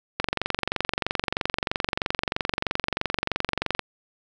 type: click train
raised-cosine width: 0.3 ms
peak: -7 dBFS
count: 84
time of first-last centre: 0.2-3.793 s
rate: 23.1 Hz
effects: none